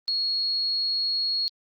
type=tone; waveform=sine; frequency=4317 Hz; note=C#8; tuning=47 cents flat; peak=-23 dBFS; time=0.08-1.48 s; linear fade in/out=0 ms; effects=Opus 24 kbps